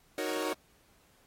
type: chord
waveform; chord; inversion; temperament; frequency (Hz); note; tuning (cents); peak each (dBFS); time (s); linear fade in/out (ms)
sawtooth; D# minor seventh; none; equal; 311.1 / 370 / 466.2 / 554.4; D#4 / F#4 / A#4 / C#5; 0 / 0 / 0 / 0; -33; 0.18-0.53; 2
effects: pink hiss -66 dBFS RMS until 1.26 s + AAC 48 kbps